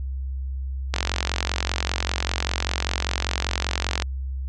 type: click train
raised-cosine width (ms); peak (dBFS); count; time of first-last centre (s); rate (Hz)
0.2; -5; 140; 0.94-4.022; 45.1
effects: added 66 Hz sine -26 dBFS peak until 4.48 s + resampled to 22050 Hz